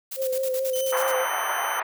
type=noise with tremolo; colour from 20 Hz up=blue; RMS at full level=-33 dBFS; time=0.11-1.12 s; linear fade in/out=10 ms; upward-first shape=square; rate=9.3 Hz; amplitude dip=75%
type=tone with vibrato; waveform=sine; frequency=523.3 Hz; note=C5; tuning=in tune; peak=-23 dBFS; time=0.16-1.27 s; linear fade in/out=50 ms; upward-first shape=sine; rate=4.7 Hz; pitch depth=30 cents each way
type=tone; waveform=10% pulse; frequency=3050 Hz; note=G7; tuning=48 cents flat; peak=-24 dBFS; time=0.73-1.8 s; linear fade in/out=5 ms
type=band-pass noise; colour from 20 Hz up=pink; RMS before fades=-27 dBFS; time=0.92-1.83 s; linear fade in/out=10 ms; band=720 to 1800 Hz; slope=24 dB/octave
effects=none